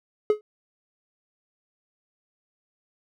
triangle tone with exponential decay, 422.9 Hz, G#4, 31 cents sharp, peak -11 dBFS, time 0.3-0.41 s, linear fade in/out 1 ms, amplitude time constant 23 ms, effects none

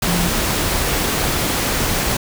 sine tone in noise, 174.61 Hz, F3, in tune, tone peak -18 dBFS, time 0.07-0.29 s, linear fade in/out 5 ms, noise pink, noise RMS -19 dBFS, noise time 0.02-2.17 s, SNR -2 dB, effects none

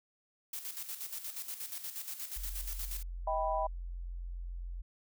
blue noise with tremolo, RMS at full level -40 dBFS, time 0.53-3.03 s, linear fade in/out 5 ms, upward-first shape square, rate 8.4 Hz, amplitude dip 60%
sine tone, 43.65 Hz, F1, in tune, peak -38 dBFS, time 2.36-4.82 s, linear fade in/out 10 ms
sine chord, Eb augmented, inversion none, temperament equal with one note detuned, 633.9 / 784 / 987.8 Hz, Eb5 / G5 / B5, +32 / 0 / 0 cents, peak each -34 / -35 / -35 dBFS, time 3.27-3.67 s, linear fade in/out 5 ms
effects none

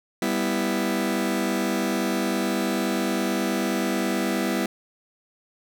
sawtooth chord, E minor, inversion first, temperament just, 197.78 / 247.2 / 329.6 Hz, G3 / B3 / E4, +16 / +2 / 0 cents, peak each -23 dBFS, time 0.22-4.66 s, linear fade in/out 2 ms, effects none

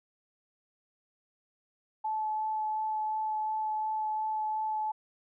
sine tone with vibrato, 865 Hz, A5, 30 cents flat, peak -29 dBFS, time 2.04-4.92 s, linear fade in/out 10 ms, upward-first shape sine, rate 2.8 Hz, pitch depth 9 cents each way, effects none

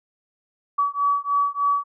sine beating tone pair, 1139 / 1142.3 Hz, C#6 / D6, +47 / -48 cents, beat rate 3.3 Hz, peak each -22 / -22 dBFS, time 0.78-1.84 s, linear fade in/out 10 ms, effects none

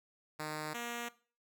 5% pulse tone pair in turn, 153.5 / 237.4 Hz, D#3 / A#3, -23 / +32 cents, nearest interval minor sixth, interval 755 cents, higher second, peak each -27 dBFS, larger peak neither, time 0.39-0.74 / 0.74-1.09 s, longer neither, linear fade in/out 10 ms, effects noise-tail reverb RT60 0.4 s tail -19 dB re dry

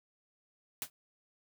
white noise with exponential decay, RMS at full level -32 dBFS, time 0.82-0.9 s, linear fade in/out 1 ms, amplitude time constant 17 ms, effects none

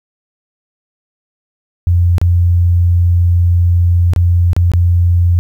sine tone with dropouts, 87.31 Hz, F2, in tune, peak -7 dBFS, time 1.87-5.39 s, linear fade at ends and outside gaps 0 ms, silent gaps 2.182-2.215 / 4.135-4.162 / 4.532-4.565 / 4.717-4.736 s, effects 8-bit

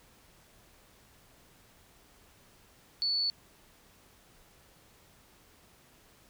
sine tone, 4452 Hz, C#8, 7 cents sharp, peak -27 dBFS, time 3.02-3.3 s, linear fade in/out 0 ms, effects pink hiss -61 dBFS RMS until 6.29 s

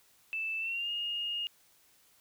sine tone with pitch glide, 2641 to 2847 Hz, E7 to F7, +3 to +33 cents, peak -32 dBFS, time 0.33-1.47 s, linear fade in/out 0 ms, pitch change +130 cents, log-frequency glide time 0.59-0.9 s, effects white hiss -65 dBFS RMS until 2.2 s

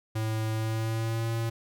square tone with pitch glide, 110.1 to 114.44 Hz, A2 to A#2, +2 to -31 cents, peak -28 dBFS, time 0.15-1.5 s, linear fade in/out 10 ms, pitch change +67 cents, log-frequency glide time 0.53-1.3 s, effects none

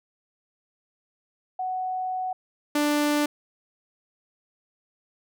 sine / sawtooth tone pair in turn, 743 / 294.9 Hz, F#5 / D4, +7 / +7 cents, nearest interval octave + major third, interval 1600 cents, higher first, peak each -26 / -17 dBFS, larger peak second, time 1.59-2.33 / 2.75-3.26 s, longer first, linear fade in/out 5 ms, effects none

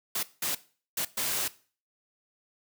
white noise bursts at uneven times, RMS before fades -30 dBFS, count 4, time 0.15-0.23 / 0.42-0.55 / 0.97-1.05 / 1.17-1.48 s, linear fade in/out 5 ms, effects noise-tail reverb RT60 0.4 s tail -18 dB re dry + high-pass 100 Hz 12 dB/octave

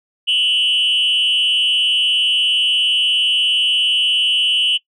sine tone with frequency modulation, 2960 Hz, F#7, in tune, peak -11 dBFS, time 0.27-4.78 s, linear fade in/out 20 ms, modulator 223 Hz, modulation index 0.7, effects noise-tail reverb RT60 0.1 s tail -22 dB re dry + tanh soft clip ceiling -10 dBFS

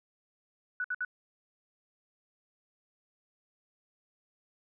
sine tone bursts, 1480 Hz, F#6, in tune, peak -30 dBFS, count 3, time 0.8-1.049 s, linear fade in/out 2 ms, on 43 ms, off 60 ms, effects none

